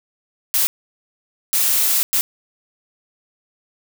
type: noise bursts at uneven times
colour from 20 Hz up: blue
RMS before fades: -17 dBFS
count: 3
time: 0.54-0.67 / 1.53-2.03 / 2.13-2.21 s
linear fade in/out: 0 ms
effects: none